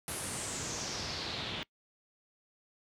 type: noise with low-pass filter sweep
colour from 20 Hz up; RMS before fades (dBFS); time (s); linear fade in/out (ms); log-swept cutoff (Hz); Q
pink; -38; 0.08-1.63; 0; 11000 to 3200; 4
effects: noise-tail reverb RT60 0.1 s tail -23 dB re dry + high-pass 80 Hz 12 dB/octave

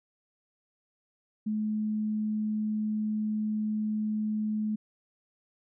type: tone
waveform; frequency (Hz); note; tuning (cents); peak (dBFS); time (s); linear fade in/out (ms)
sine; 214.1; A3; -47; -27; 1.46-4.76; 10
effects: none

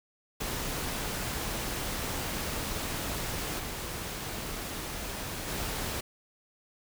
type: noise with level steps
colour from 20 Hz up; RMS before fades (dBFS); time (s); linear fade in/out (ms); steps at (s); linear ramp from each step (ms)
pink; -34 / -37 / -34; 0.4-6.01; 10; 3.58 / 5.47; 20
effects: none

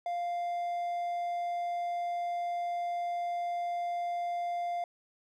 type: tone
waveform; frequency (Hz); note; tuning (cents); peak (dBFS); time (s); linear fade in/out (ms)
triangle; 698; F5; -1; -29; 0.06-4.84; 2
effects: none

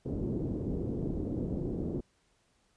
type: low-pass noise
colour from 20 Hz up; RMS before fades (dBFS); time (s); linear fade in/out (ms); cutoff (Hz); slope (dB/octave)
white; -34; 0.05-2.01; 10; 370; 24
effects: pink hiss -71 dBFS RMS until 2.76 s + resampled to 22050 Hz

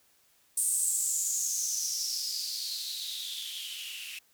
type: noise with band-pass filter sweep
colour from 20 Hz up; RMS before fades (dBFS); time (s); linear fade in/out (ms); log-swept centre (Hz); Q
violet; -33; 0.57-4.19; 5; 8900 to 2600; 7.2
effects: white hiss -66 dBFS RMS until 4.33 s

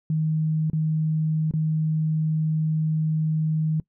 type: tone with dropouts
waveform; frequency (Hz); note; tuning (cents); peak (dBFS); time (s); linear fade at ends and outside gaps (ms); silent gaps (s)
sine; 156.8; D#3; +14; -20; 0.1-3.8; 2; 0.7-0.732 / 1.511-1.537
effects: noise-tail reverb RT60 0.1 s tail -22 dB re dry

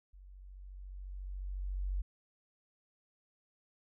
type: tone with level ramp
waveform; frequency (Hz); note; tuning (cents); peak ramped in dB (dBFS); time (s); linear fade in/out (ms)
sine; 47.05; F#1; +30; -52 to -31; 0.13-2.02; 10
effects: none

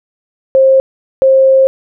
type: tone bursts at uneven times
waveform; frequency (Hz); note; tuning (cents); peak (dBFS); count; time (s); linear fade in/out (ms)
sine; 532; C5; +29; -4; 2; 0.55-0.8 / 1.22-1.67; 0
effects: none

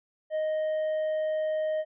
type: tone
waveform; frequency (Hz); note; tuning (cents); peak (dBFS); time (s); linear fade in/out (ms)
triangle; 622.3; D#5; 0; -24; 0.3-1.85; 50
effects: resampled to 8000 Hz

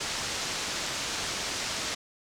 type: low-pass noise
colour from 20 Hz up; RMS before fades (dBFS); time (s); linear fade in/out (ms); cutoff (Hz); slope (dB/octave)
white; -33; 0-1.95; 10; 6800; 24
effects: none

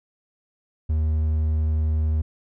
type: tone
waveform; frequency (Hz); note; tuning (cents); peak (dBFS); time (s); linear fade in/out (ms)
triangle; 77.78; D#2; 0; -17; 0.89-2.22; 10
effects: none

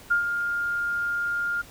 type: tone with ADSR envelope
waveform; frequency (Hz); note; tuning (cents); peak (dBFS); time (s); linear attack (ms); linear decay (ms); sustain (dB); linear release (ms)
sine; 1408; F6; +14; -17; 0.1-1.62; 15; 110; -7; 12
effects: pink hiss -48 dBFS RMS until 1.7 s

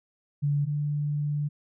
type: tone pair in turn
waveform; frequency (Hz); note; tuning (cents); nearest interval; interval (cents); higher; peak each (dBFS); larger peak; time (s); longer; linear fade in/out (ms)
sine; 144.4 / 147.01; D3 / D3; -29 / +2; unison; 31; second; -22 / -25; first; 0.42-0.66 / 0.66-1.49; second; 20
effects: none

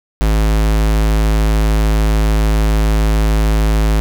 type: tone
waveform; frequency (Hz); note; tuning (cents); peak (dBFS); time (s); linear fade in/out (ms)
square; 53.4; G#1; +49; -11; 0.21-4; 0
effects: none

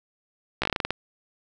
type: slowing click train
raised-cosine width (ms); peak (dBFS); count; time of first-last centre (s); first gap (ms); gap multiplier
0.3; -8; 10; 0.62-0.906; 15; 1.18
effects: none

